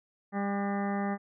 harmonic tone with a mistuned harmonic, 200 Hz, G3, 35 cents sharp, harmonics 1 / 2 / 3 / 4 / 5 / 6 / 7 / 8 / 9 / 10, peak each -30 / -39 / -40 / -36 / -50 / -41 / -50 / -49 / -44 / -47 dBFS, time 0.32-1.18 s, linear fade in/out 50 ms, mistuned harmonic 7, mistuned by +63 cents, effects none

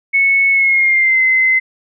sine tone with pitch glide, 2204 to 2056 Hz, C#7 to C7, -11 to -31 cents, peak -9 dBFS, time 0.13-1.6 s, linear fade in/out 20 ms, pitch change -120 cents, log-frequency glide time 0.51-1.22 s, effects none

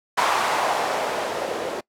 violet noise with low-pass filter sweep, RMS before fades -24 dBFS, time 0.17-1.81 s, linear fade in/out 10 ms, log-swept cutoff 960 to 470 Hz, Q 2, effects noise-tail reverb RT60 0.1 s tail -23 dB re dry

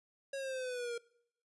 square exponential sweep, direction down, 552 to 466.2 Hz, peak -38 dBFS, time 0.33-0.98 s, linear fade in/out 5 ms, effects noise-tail reverb RT60 0.7 s tail -23 dB re dry + resampled to 24000 Hz

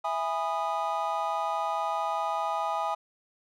triangle chord, E major seventh, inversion none, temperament just, 659.3 / 824.1 / 988.9 / 1236.1 Hz, E5 / G#5 / B5 / D#6, 0 / -14 / +2 / -12 cents, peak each -32 / -29 / -33 / -31 dBFS, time 0.04-2.95 s, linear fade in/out 10 ms, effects none

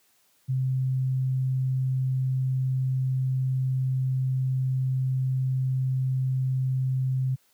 sine tone, 130.5 Hz, C3, 4 cents flat, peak -22 dBFS, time 0.48-7.36 s, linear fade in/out 20 ms, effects white hiss -65 dBFS RMS until 7.53 s + high-pass 80 Hz 12 dB/octave

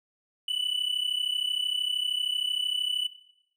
triangle tone pair together, 2960 / 2993 Hz, F#7 / F#7, 0 / +19 cents, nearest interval unison, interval 19 cents, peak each -28 dBFS, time 0.48-3.07 s, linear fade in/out 5 ms, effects noise-tail reverb RT60 0.8 s tail -17 dB re dry

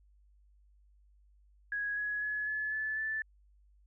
sine tone with pitch steps, 1661.2 / 1679.5 / 1698.1 / 1716.8 / 1735.7 / 1754.9 Hz, G#6 / G#6 / G#6 / A6 / A6 / A6, 0 / +19 / +38 / -43 / -24 / -5 cents, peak -32 dBFS, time 1.72-3.22 s, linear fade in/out 2 ms, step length 250 ms, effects added 50 Hz sine -61 dBFS peak until 3.86 s

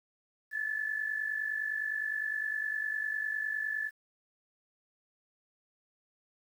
sine tone with amplitude modulation, 1736 Hz, A6, 24 cents flat, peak -28 dBFS, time 0.51-3.91 s, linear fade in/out 50 ms, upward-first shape sine, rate 49.8 Hz, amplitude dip 70%, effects 10-bit

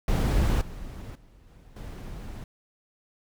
brown noise with level steps, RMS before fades -23 / -39 / -54 / -51 / -38 dBFS, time 0.08-2.44 s, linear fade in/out 2 ms, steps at 0.61 / 1.15 / 1.47 / 1.76 s, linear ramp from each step 5 ms, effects none

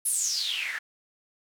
white noise with band-pass filter sweep, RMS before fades -29 dBFS, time 0.05-0.79 s, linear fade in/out 10 ms, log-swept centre 11000 to 1600 Hz, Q 9.5, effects none

